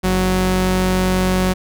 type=tone pair together; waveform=sawtooth; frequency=46.22 / 185 Hz; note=F#1 / F#3; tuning=-1 / 0 cents; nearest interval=2 octaves; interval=2401 cents; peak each=-17 / -11 dBFS; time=0.03-1.54 s; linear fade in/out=20 ms; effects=none